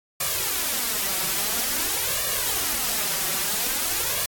white noise with flanger, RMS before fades -25 dBFS, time 0.2-4.26 s, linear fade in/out 5 ms, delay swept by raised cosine 1.7 to 5.3 ms, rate 0.49 Hz, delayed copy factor +0.8, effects AAC 64 kbps

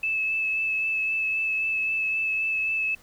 sine tone with vibrato, 2612 Hz, E7, 17 cents flat, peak -23 dBFS, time 0.03-2.95 s, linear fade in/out 5 ms, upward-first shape sine, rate 3.8 Hz, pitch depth 15 cents each way, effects pink hiss -55 dBFS RMS until 3.02 s

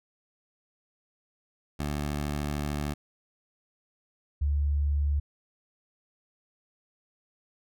15% pulse / sine tone pair in turn, 73.42 / 72.24 Hz, D2 / D2, 0 / -28 cents, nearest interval unison, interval 28 cents, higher first, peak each -23 dBFS, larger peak neither, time 1.79-2.94 / 4.41-5.2 s, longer first, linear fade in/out 10 ms, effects none

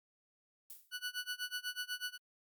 violet noise with exponential decay, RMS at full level -46 dBFS, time 0.7-0.97 s, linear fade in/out 2 ms, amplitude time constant 57 ms
20% pulse tone with tremolo, 1480 Hz, F#6, in tune, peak -31 dBFS, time 0.91-2.18 s, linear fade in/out 50 ms, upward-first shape sine, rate 8.1 Hz, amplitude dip 95%
effects Opus 48 kbps

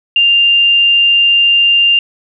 sine tone, 2794 Hz, F7, in tune, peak -6 dBFS, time 0.16-1.99 s, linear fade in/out 2 ms, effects none

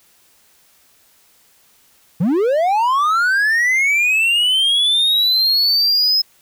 triangle linear sweep, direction up, 147.4 to 5150 Hz, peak -11 dBFS, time 2.2-6.22 s, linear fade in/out 10 ms, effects white hiss -54 dBFS RMS until 6.41 s

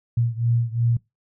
sine beating tone pair, 116.54 / 119.34 Hz, A#2 / A#2, 0 / +41 cents, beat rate 2.8 Hz, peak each -21 / -23 dBFS, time 0.17-0.97 s, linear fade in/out 5 ms, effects noise-tail reverb RT60 0.2 s tail -22 dB re dry

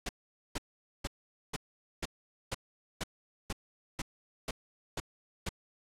pink noise bursts, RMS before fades -35 dBFS, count 12, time 0.06-5.492 s, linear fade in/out 5 ms, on 31 ms, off 460 ms, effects low-pass 9000 Hz 12 dB/octave

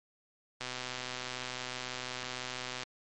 click train, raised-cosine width 0.2 ms, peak -20 dBFS, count 281, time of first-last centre 0.61-2.832 s, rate 126 Hz, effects MP3 48 kbps

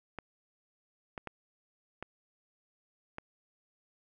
clicks, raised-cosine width 0.5 ms, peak -24 dBFS, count 5, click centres 0.187 / 1.178 / 1.273 / 2.026 / 3.184 s, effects none

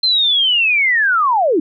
sine linear sweep, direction down, 4162 to 277.2 Hz, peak -11 dBFS, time 0.03-1.6 s, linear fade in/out 5 ms, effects none

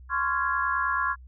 sine chord, Db major seventh, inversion third, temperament just, 1039.4 / 1108.7 / 1385.9 / 1663.1 Hz, C6 / Db6 / F6 / Ab6, -12 / 0 / -14 / +2 cents, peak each -29 dBFS, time 0.09-1.16 s, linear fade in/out 50 ms, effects added 63 Hz sine -44 dBFS peak until 1.27 s

